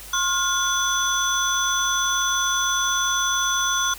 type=tone cluster; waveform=sine; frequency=1070 / 1421 / 3426 / 6060 Hz; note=C6 / F6 / A7 / F#8; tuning=+38 / +30 / -47 / +40 cents; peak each=-25 dBFS; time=0.13-3.94 s; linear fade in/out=5 ms; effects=added 50 Hz sine -44 dBFS peak until 3.98 s + white hiss -40 dBFS RMS until 3.98 s